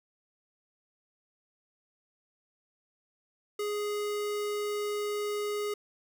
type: tone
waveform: square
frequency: 415.3 Hz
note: G#4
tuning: in tune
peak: -31 dBFS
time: 3.59-5.74 s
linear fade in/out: 5 ms
effects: none

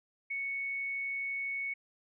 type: tone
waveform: sine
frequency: 2217 Hz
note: C#7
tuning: in tune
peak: -33 dBFS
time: 0.3-1.74 s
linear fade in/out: 10 ms
effects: none

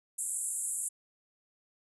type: band-pass noise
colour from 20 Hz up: pink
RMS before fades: -35 dBFS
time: 0.18-0.89 s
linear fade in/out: 10 ms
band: 7400 to 11000 Hz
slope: 96 dB/octave
effects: none

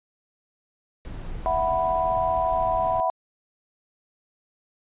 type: noise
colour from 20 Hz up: brown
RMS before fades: -35 dBFS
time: 1.05-3 s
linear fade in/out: 0 ms
type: chord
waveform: sine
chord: E suspended second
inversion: none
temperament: equal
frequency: 659.3 / 740 / 987.8 Hz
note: E5 / F#5 / B5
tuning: 0 / 0 / 0 cents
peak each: -25 dBFS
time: 1.46-3.1 s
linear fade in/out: 0 ms
effects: resampled to 8000 Hz

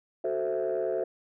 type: chord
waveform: sine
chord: F# half-diminished seventh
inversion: none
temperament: equal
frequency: 370 / 440 / 523.3 / 659.3 Hz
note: F#4 / A4 / C5 / E5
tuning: 0 / 0 / 0 / 0 cents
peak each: -31 dBFS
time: 0.24-1.04 s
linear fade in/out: 5 ms
effects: tanh soft clip ceiling -21 dBFS

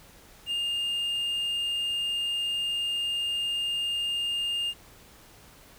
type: tone with quantisation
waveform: triangle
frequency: 2818 Hz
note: F7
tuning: 15 cents sharp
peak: -25 dBFS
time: 0.46-4.74 s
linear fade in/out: 50 ms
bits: 9
effects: pink hiss -53 dBFS RMS until 5.78 s

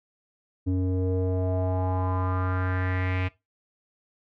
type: tone with low-pass filter sweep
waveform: square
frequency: 92.4 Hz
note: F#2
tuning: 2 cents flat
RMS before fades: -26 dBFS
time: 0.66-3.29 s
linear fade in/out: 20 ms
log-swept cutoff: 320 to 2500 Hz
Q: 3.9
effects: noise-tail reverb RT60 0.2 s tail -17 dB re dry

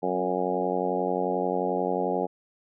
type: harmonic tone with a mistuned harmonic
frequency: 91.3 Hz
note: F#2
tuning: 23 cents flat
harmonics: 2 / 3 / 4 / 5 / 6 / 7 / 8 / 9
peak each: -34 / -34 / -32 / -30 / -32 / -34 / -33 / -32 dBFS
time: 0.02-2.27 s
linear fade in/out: 20 ms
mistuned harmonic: 3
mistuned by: -17 cents
effects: none

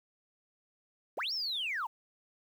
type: linear two-way sweep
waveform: sine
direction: up then down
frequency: 211.1 to 5588 to 821 Hz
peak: -31 dBFS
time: 1.17-1.87 s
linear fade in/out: 10 ms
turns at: 1.33 s
effects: tanh soft clip ceiling -29 dBFS + 10-bit

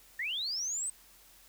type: linear sweep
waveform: sine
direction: up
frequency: 1760 to 8372 Hz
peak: -32 dBFS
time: 0.19-0.9 s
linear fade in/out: 5 ms
effects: added 43 Hz sine -67 dBFS peak until 1.48 s + white hiss -59 dBFS RMS until 1.48 s

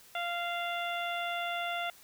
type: harmonic tone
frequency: 694 Hz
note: F5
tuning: 11 cents flat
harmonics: 1 / 2 / 3 / 4 / 5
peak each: -35 / -38 / -40 / -41 / -42 dBFS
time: 0.15-1.9 s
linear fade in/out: 2 ms
effects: white hiss -57 dBFS RMS until 2.03 s

